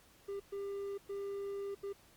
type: tone bursts at uneven times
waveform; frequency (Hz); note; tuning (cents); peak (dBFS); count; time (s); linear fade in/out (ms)
triangle; 398.4; G4; +28; -36; 4; 0.28-0.4 / 0.52-0.98 / 1.09-1.75 / 1.83-1.93; 10
effects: pink hiss -64 dBFS RMS until 2.16 s + Opus 48 kbps